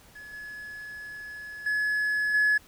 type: tone with level steps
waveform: triangle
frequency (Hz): 1700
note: G#6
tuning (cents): +40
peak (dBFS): -40 / -36 / -22 / -17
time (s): 0.15-2.58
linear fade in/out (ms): 10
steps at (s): 0.33 / 1.66 / 2.34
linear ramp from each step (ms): 5
effects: tanh soft clip ceiling -15 dBFS + pink hiss -55 dBFS RMS until 2.67 s